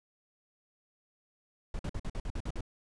brown noise bursts, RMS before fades -35 dBFS, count 9, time 1.74-2.608 s, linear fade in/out 2 ms, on 52 ms, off 50 ms, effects resampled to 22050 Hz

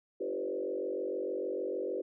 sine tone with frequency modulation, 440 Hz, A4, in tune, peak -32 dBFS, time 0.2-2.02 s, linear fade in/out 10 ms, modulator 46.6 Hz, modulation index 2.3, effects none

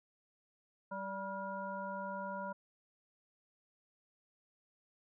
harmonic tone with a mistuned harmonic, 194.2 Hz, G3, 16 cents flat, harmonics 1 / 3 / 5 / 7, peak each -46 / -44 / -42 / -47 dBFS, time 0.91-2.53 s, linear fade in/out 10 ms, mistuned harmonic 7, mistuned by +65 cents, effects none

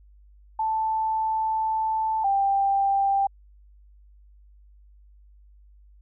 sine tone pair in turn, 880 / 789.4 Hz, A5 / G5, 0 / +12 cents, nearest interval major second, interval 188 cents, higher first, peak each -22 / -19 dBFS, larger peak second, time 0.59-2.24 / 2.24-3.27 s, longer first, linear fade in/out 5 ms, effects added 50 Hz sine -50 dBFS peak until 6.01 s

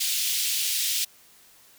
pink high-pass noise, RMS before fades -26 dBFS, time 0-1.05 s, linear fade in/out 10 ms, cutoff 2900 Hz, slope 24 dB/octave, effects white hiss -55 dBFS RMS until 1.78 s

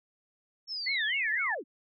sine linear sweep, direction down, 5480 to 210 Hz, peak -33 dBFS, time 0.67-1.64 s, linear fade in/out 50 ms
sine tone with vibrato, 1945 Hz, B6, 27 cents flat, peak -28 dBFS, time 0.86-1.55 s, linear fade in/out 10 ms, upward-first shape sine, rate 4 Hz, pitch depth 230 cents each way
effects none

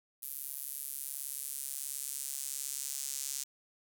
sawtooth tone with high-pass filter sweep, 138.59 Hz, C#3, in tune, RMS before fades -40 dBFS, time 0.22-3.44 s, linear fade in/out 10 ms, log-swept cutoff 12000 to 7000 Hz, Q 1.6, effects none

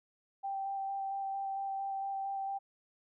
sine tone with vibrato, 783 Hz, G5, 2 cents flat, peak -34 dBFS, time 0.43-2.59 s, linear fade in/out 20 ms, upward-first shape square, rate 4.4 Hz, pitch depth 9 cents each way, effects none

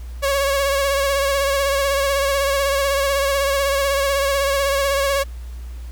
sawtooth tone with vibrato, 554.4 Hz, C#5, in tune, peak -13 dBFS, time 0.22-5.24 s, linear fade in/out 20 ms, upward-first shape sine, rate 16 Hz, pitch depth 36 cents each way, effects added 60 Hz sine -29 dBFS peak until 5.91 s + pink hiss -49 dBFS RMS until 5.91 s

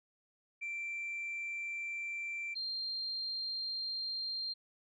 sine tone pair in turn, 2349 / 4185 Hz, D7 / C8, 0 / 0 cents, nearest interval minor seventh, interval 1000 cents, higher second, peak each -35 / -33 dBFS, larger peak second, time 0.61-2.55 / 2.55-4.54 s, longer second, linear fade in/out 20 ms, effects tanh soft clip ceiling -34 dBFS + MP3 48 kbps

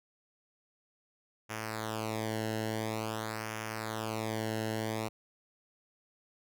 sawtooth tone with flanger, 110.1 Hz, A2, 2 cents sharp, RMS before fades -36 dBFS, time 1.49-5.09 s, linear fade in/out 20 ms, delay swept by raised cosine 0.24 to 0.85 ms, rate 0.48 Hz, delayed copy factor -0.8, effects none

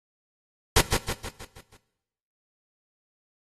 pink noise with echo, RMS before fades -17 dBFS, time 0.76-0.81 s, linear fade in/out 5 ms, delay 160 ms, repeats 6, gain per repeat -6 dB, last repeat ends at 1.77 s, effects noise-tail reverb RT60 0.9 s tail -17 dB re dry + AAC 32 kbps

